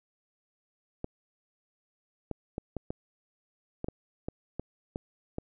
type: clicks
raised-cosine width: 2 ms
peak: -20 dBFS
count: 11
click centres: 1.044 / 2.313 / 2.581 / 2.767 / 2.905 / 3.844 / 3.885 / 4.285 / 4.596 / 4.959 / 5.384 s
effects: none